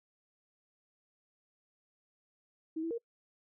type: tone with pitch steps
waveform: sine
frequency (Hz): 319.4 / 330.2 / 465.6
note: D#4 / E4 / A#4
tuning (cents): +45 / +3 / -2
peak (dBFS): -33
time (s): 2.76-2.982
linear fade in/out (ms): 10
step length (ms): 74
effects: noise-tail reverb RT60 0.1 s tail -26 dB re dry